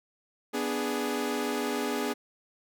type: chord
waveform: sawtooth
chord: G# diminished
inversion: first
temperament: equal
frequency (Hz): 246.9 / 293.7 / 415.3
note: B3 / D4 / G#4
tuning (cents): 0 / 0 / 0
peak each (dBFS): -29 / -30 / -28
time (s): 0.53-2.14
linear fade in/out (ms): 20
effects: none